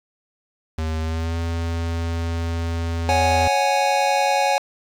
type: tone with pitch glide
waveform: square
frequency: 79.5 to 83.6 Hz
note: D#2 to E2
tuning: +38 to +25 cents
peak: -22 dBFS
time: 0.78-3.48 s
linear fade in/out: 5 ms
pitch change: +87 cents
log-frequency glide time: 1-1.38 s
type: chord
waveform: square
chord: C# suspended fourth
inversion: none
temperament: equal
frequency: 554.4 / 740 / 830.6 Hz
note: C#5 / F#5 / G#5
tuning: 0 / 0 / 0 cents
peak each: -23 / -23 / -20 dBFS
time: 3.09-4.58 s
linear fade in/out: 0 ms
effects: low-pass 7000 Hz 12 dB/octave + 7-bit